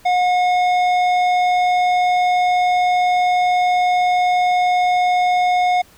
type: tone with tanh clipping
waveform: sine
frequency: 723 Hz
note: F#5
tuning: 40 cents flat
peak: -15 dBFS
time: 0.05-5.82 s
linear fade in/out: 10 ms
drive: 12 dB
effects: pink hiss -49 dBFS RMS until 5.97 s